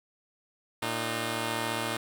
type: tone pair together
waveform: 5% pulse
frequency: 114.5 / 305.7 Hz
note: A#2 / D#4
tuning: -31 / -30 cents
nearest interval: octave + perfect fourth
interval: 1701 cents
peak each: -21 dBFS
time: 0.82-1.97 s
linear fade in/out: 5 ms
effects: none